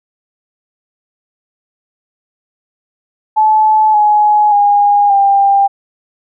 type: tone with pitch steps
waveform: sine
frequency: 864 / 840.4 / 817.4 / 795 Hz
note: A5 / G#5 / G#5 / G5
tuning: -32 / +20 / -28 / +24 cents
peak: -6 dBFS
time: 3.36-5.68 s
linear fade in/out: 20 ms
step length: 580 ms
effects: none